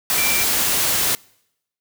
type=tone in noise; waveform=sine; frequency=2349 Hz; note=D7; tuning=in tune; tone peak=-23 dBFS; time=0.18-0.43 s; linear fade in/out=0 ms; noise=white; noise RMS=-19 dBFS; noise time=0.1-1.15 s; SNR=-7 dB; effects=noise-tail reverb RT60 0.8 s tail -26 dB re dry